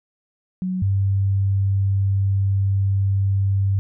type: tone pair in turn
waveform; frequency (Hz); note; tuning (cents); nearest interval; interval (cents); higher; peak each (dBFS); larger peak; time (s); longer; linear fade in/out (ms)
sine; 185 / 98; F#3 / G2; 0 / 0; major seventh; 1100; first; -21 / -16; second; 0.62-0.82 / 0.82-3.79; second; 0
effects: none